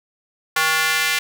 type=tone with high-pass filter sweep; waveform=square; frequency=158.7 Hz; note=D#3; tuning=35 cents sharp; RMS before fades=-19 dBFS; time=0.56-1.19 s; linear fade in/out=5 ms; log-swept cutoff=1300 to 2100 Hz; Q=1.6; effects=none